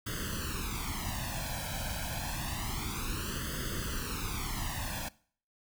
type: noise with flanger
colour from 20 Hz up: pink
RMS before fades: -36 dBFS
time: 0.06-5.09 s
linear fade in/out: 10 ms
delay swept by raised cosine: 0.62 to 1.28 ms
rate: 0.28 Hz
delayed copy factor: +1
effects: noise-tail reverb RT60 0.5 s tail -21 dB re dry